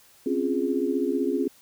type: chord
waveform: sine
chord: Db major seventh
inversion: third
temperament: equal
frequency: 261.6 / 277.2 / 349.2 / 415.3 Hz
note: C4 / Db4 / F4 / Ab4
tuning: 0 / 0 / 0 / 0 cents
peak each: -28 dBFS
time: 0.26-1.48 s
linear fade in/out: 5 ms
effects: white hiss -56 dBFS RMS until 1.61 s